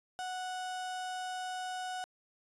35% pulse tone, 738 Hz, F#5, 5 cents flat, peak -35 dBFS, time 0.19-2.04 s, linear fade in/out 0 ms, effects resampled to 24000 Hz

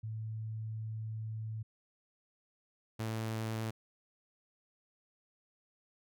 sine / sawtooth tone pair in turn, 110 / 111.21 Hz, A2 / A2, 0 / +19 cents, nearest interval unison, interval 19 cents, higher second, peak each -37 / -31 dBFS, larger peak second, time 0.03-1.63 / 2.99-3.71 s, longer first, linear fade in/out 10 ms, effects none

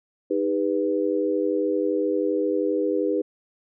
sine chord, Eb augmented, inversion none, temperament equal with one note detuned, 311.1 / 401.2 / 493.9 Hz, Eb4 / G4 / B4, 0 / +40 / 0 cents, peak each -25 dBFS, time 0.3-3.22 s, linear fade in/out 10 ms, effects none

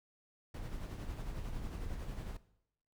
brown noise with tremolo, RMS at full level -40 dBFS, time 0.54-2.37 s, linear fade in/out 5 ms, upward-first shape sine, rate 11 Hz, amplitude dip 40%, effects noise-tail reverb RT60 0.8 s tail -18 dB re dry

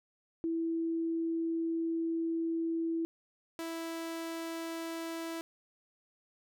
sine / sawtooth tone pair in turn, 329.6 / 329.6 Hz, E4 / E4, 0 / 0 cents, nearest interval unison, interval 0 cents, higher neither, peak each -30 / -33 dBFS, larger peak first, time 0.44-3.05 / 3.59-5.41 s, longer first, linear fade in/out 0 ms, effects none

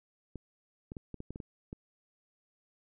clicks, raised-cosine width 3 ms, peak -28 dBFS, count 9, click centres 0.357 / 0.919 / 0.968 / 1.143 / 1.204 / 1.306 / 1.359 / 1.402 / 1.729 s, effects none

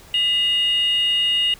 sine tone with frequency modulation, 2856 Hz, F7, 38 cents sharp, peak -15 dBFS, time 0.14-1.54 s, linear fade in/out 2 ms, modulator 853 Hz, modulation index 0.3, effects tanh soft clip ceiling -12 dBFS + pink hiss -46 dBFS RMS until 1.59 s

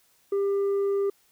sine tone with tanh clipping, 397.9 Hz, G4, 26 cents sharp, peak -23 dBFS, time 0.32-1.1 s, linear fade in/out 5 ms, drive 3 dB, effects white hiss -64 dBFS RMS until 1.31 s

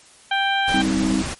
harmonic tone, 787 Hz, G5, 7 cents sharp, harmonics 1 / 2 / 3 / 4 / 5, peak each -21 / -22 / -28 / -25 / -34 dBFS, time 0.31-0.82 s, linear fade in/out 5 ms
pink noise, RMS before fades -28 dBFS, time 0.67-1.35 s, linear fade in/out 20 ms
sine chord, C minor, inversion second, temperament equal with one note detuned, 196 / 261.6 / 317.7 Hz, G3 / C4 / Eb4, 0 / 0 / +36 cents, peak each -22 dBFS, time 0.73-1.23 s, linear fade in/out 20 ms
effects white hiss -49 dBFS RMS until 1.39 s + MP3 48 kbps

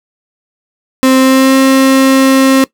35% pulse tone with pitch glide, 261.8 to 266.7 Hz, C4 to C4, +1 to +33 cents, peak -3 dBFS, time 1.03-2.64 s, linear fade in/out 0 ms, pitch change +32 cents, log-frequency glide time 1.18-1.56 s, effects noise-tail reverb RT60 0.1 s tail -20 dB re dry

